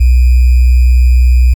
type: tone with sample-and-hold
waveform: sine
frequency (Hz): 61.9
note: B1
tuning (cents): +5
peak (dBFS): -3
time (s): 0-1.54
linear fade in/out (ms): 10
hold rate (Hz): 2450
effects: AAC 64 kbps